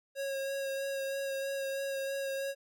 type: tone with vibrato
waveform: square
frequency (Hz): 546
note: C#5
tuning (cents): -26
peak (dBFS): -34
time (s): 0.15-2.55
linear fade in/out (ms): 50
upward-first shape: sine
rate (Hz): 3.1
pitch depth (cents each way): 16
effects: none